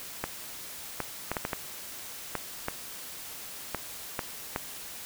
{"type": "clicks", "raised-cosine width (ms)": 0.5, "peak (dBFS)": -14, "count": 11, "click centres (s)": [0.24, 1.003, 1.316, 1.368, 1.451, 1.532, 2.353, 2.684, 3.747, 4.192, 4.561], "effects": ["white hiss -42 dBFS RMS until 5.05 s"]}